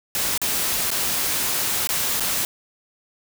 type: noise with dropouts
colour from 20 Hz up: white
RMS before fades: -23 dBFS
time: 0.15-2.45 s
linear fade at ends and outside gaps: 1 ms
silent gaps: 0.377-0.416 / 0.905-0.914 / 1.872-1.89 / 2.198-2.205 s
effects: none